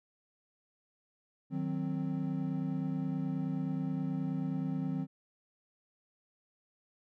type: chord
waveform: triangle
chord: C diminished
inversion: first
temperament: equal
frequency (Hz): 155.56 / 185 / 261.6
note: Eb3 / Gb3 / C4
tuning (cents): 0 / 0 / 0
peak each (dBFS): -34 / -35 / -34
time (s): 1.5-5.07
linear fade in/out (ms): 50
effects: none